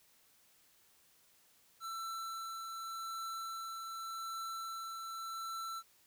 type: tone with tremolo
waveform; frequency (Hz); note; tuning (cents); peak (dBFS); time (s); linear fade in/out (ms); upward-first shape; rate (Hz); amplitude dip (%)
square; 1337; E6; +24; -40; 1.8-5.83; 50; triangle; 0.86; 30
effects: white hiss -68 dBFS RMS until 6.06 s